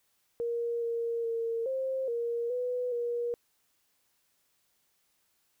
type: tone with pitch steps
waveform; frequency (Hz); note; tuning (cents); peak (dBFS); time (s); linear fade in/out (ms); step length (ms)
sine; 470 / 465.2 / 459.1 / 528 / 469.9 / 495.8 / 476.4; A#4 / A#4 / A#4 / C5 / A#4 / B4 / A#4; +14 / -4 / -26 / +16 / +14 / +7 / +38; -29; 0.4-3.34; 0; 420
effects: white hiss -73 dBFS RMS until 5.6 s